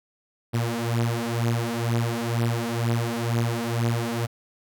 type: beating tone pair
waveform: sawtooth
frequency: 116 / 118.1 Hz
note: A#2 / A#2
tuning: -8 / +23 cents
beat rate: 2.1 Hz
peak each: -22 dBFS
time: 0.53-4.27 s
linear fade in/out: 20 ms
effects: none